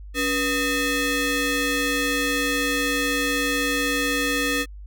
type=ring-modulated tone; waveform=20% pulse; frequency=768 Hz; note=G5; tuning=36 cents flat; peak=-13 dBFS; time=0.14-4.66 s; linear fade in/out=50 ms; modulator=1050 Hz; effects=added 50 Hz sine -36 dBFS peak until 4.86 s